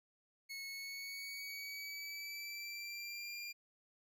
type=tone with pitch glide; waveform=25% pulse; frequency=2194 to 2393 Hz; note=C#7 to D7; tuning=-18 to +32 cents; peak=-40 dBFS; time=0.49-3.53 s; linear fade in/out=20 ms; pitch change=+150 cents; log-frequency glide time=0.66-3.36 s; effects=none